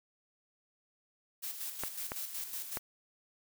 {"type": "noise with tremolo", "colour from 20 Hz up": "blue", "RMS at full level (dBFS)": -39, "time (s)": [1.42, 2.79], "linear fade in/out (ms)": 20, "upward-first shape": "square", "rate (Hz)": 5.4, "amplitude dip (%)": 50}
{"type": "clicks", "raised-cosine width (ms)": 0.5, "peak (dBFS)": -21, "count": 3, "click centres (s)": [1.836, 2.119, 2.772]}
{"effects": []}